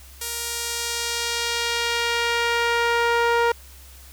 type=tone with band-pass filter sweep; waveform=sawtooth; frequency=469.8 Hz; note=A#4; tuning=13 cents sharp; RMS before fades=-23 dBFS; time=0.21-3.52 s; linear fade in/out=5 ms; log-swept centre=11000 to 1000 Hz; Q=0.77; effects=added 66 Hz sine -44 dBFS peak until 4.12 s + white hiss -48 dBFS RMS until 4.12 s